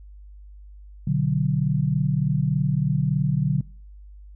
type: chord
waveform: sine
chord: B minor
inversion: none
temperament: equal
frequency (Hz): 123.47 / 146.83 / 185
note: B2 / D3 / F#3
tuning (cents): 0 / 0 / 0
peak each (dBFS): -26 / -21 / -25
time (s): 1.07-3.61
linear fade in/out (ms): 5
effects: noise-tail reverb RT60 0.5 s tail -25 dB re dry + added 50 Hz sine -41 dBFS peak until 4.35 s